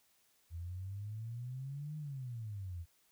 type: exponential two-way sweep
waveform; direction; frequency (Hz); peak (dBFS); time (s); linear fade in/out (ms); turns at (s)
sine; up then down; 81.7 to 154.6 to 81.7; -40; 0.5-2.86; 50; 1.97
effects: white hiss -72 dBFS RMS until 3.11 s